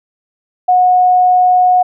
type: tone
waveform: sine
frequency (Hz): 729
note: F#5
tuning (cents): -26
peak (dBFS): -6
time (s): 0.68-1.83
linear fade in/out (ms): 10
effects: none